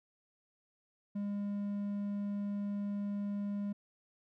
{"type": "tone", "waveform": "triangle", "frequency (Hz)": 203, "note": "G#3", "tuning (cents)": -39, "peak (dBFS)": -32, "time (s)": [1.15, 3.73], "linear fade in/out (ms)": 10, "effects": []}